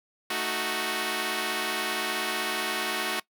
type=chord; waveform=5% pulse; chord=D# diminished; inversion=second; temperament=equal; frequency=220 / 311.1 / 370 Hz; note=A3 / D#4 / F#4; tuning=0 / 0 / 0 cents; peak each=-23 / -23 / -18 dBFS; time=0.3-3.2 s; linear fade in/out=5 ms; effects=noise-tail reverb RT60 0.1 s tail -20 dB re dry